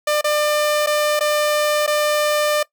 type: tone with dropouts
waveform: sawtooth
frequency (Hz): 598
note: D5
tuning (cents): +31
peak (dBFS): -12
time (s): 0.07-2.63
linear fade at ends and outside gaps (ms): 5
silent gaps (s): 0.212-0.242 / 0.863-0.87 / 1.194-1.207 / 1.865-1.875
effects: noise-tail reverb RT60 0.1 s tail -20 dB re dry